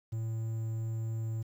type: tone with quantisation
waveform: triangle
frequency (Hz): 112.3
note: A2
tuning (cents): +36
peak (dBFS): -30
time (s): 0.12-1.43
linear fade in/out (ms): 10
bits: 10
effects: none